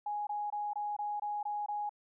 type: tone bursts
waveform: sine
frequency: 830.6 Hz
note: G#5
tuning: in tune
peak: -33 dBFS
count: 8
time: 0.06-1.894 s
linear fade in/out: 5 ms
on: 210 ms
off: 22 ms
effects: none